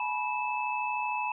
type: tone cluster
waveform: sine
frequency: 849 / 982 / 2616 Hz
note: G#5 / B5 / E7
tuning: +38 / -10 / -14 cents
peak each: -33 / -32 / -34 dBFS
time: 0-1.32 s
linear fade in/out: 2 ms
effects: none